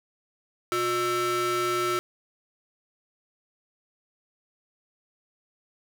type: ring-modulated tone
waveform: 45% pulse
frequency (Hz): 483.7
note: B4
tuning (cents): -36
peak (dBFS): -21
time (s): 0.72-1.99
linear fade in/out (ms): 0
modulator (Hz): 842
effects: none